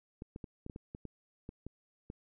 clicks, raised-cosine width 3 ms, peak -30 dBFS, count 11, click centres 0.221 / 0.361 / 0.442 / 0.664 / 0.698 / 0.761 / 0.949 / 1.053 / 1.491 / 1.666 / 2.101 s, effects none

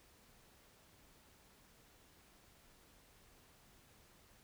silence, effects pink hiss -66 dBFS RMS until 4.43 s

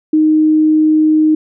sine tone, 310.2 Hz, D#4, 5 cents flat, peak -7 dBFS, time 0.13-1.35 s, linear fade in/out 5 ms, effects none

